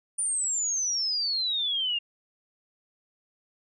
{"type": "exponential sweep", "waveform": "sine", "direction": "down", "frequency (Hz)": [9400, 2782], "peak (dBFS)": -25, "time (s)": [0.18, 1.99], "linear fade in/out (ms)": 10, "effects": []}